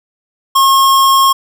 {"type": "tone", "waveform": "square", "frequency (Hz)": 1081, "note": "C#6", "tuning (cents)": -44, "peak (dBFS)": -7, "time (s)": [0.55, 1.33], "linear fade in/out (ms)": 10, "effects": []}